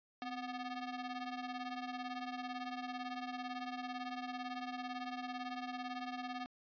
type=ring-modulated tone; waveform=sawtooth; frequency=493.9 Hz; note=B4; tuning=in tune; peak=-34 dBFS; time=0.22-6.46 s; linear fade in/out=0 ms; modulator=238 Hz; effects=resampled to 11025 Hz